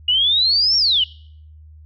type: exponential two-way sweep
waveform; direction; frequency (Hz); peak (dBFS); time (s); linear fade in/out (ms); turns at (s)
sine; up then down; 2864 to 5588 to 2864; -13; 0.08-1.04; 5; 0.77
effects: noise-tail reverb RT60 0.6 s tail -22 dB re dry + added 77 Hz sine -40 dBFS peak until 1.85 s